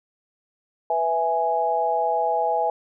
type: chord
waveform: sine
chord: E major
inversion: second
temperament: equal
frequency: 493.9 / 659.3 / 830.6 Hz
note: B4 / E5 / G#5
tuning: 0 / 0 / 0 cents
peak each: -27 / -24 / -22 dBFS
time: 0.9-2.7 s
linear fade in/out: 2 ms
effects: none